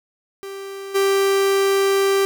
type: tone with level steps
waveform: 45% pulse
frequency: 392 Hz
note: G4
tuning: in tune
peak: -30 / -15 dBFS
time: 0.43-2.25 s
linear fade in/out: 0 ms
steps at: 0.94 s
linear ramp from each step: 20 ms
effects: none